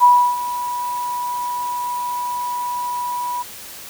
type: tone with ADSR envelope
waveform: sine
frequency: 978 Hz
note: B5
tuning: 17 cents flat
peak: -6 dBFS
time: 0-3.43 s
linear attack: 37 ms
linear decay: 320 ms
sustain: -15 dB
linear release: 15 ms
effects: white hiss -36 dBFS RMS until 3.89 s